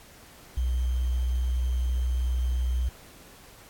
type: tone with sample-and-hold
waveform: sine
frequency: 62.2 Hz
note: B1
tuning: 13 cents sharp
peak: -23 dBFS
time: 0.57-2.89 s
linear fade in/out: 5 ms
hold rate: 3150 Hz
effects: pink hiss -51 dBFS RMS until 3.69 s + AAC 64 kbps